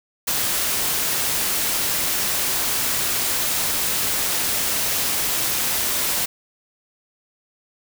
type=noise; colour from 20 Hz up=white; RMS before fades=-22 dBFS; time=0.27-6.26 s; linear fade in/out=10 ms; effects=none